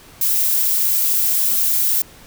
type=noise; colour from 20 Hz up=violet; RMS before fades=-17 dBFS; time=0.21-2.02 s; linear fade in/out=5 ms; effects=pink hiss -44 dBFS RMS until 2.26 s